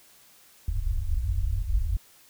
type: low-pass noise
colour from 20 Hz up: pink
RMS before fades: -26 dBFS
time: 0.68-1.97 s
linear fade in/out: 2 ms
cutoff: 100 Hz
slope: 96 dB/octave
effects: white hiss -56 dBFS RMS until 2.29 s